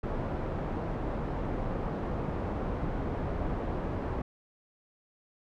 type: low-pass noise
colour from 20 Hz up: pink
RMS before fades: -33 dBFS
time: 0.03-4.22 s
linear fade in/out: 5 ms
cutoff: 880 Hz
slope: 12 dB/octave
effects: none